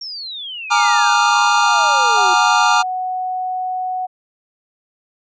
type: exponential sweep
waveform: sine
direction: down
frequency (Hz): 5588 to 349.2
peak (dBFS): -26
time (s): 0.01-2.34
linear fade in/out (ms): 5
type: chord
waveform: square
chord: Bb dominant seventh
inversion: third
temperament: equal with one note detuned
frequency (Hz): 830.6 / 932.3 / 1189.7 / 1396.9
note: Ab5 / Bb5 / D6 / F6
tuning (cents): 0 / 0 / +22 / 0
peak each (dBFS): -18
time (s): 0.7-2.83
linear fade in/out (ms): 20
type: tone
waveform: sine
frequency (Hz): 740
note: F#5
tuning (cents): 0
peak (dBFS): -19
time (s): 2.16-4.07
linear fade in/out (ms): 20
effects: resampled to 16000 Hz